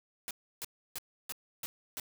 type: noise bursts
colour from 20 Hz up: white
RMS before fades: -39 dBFS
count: 6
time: 0.28-1.998 s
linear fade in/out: 0 ms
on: 28 ms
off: 310 ms
effects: none